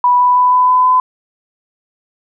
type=tone with pitch steps; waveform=sine; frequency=984 / 989.7 / 995.4 / 1001.2 / 1007 / 1012.8 Hz; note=B5 / B5 / B5 / B5 / B5 / B5; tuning=-7 / +3 / +13 / +23 / +33 / +43 cents; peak=-7 dBFS; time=0.04-1 s; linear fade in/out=2 ms; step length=160 ms; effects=none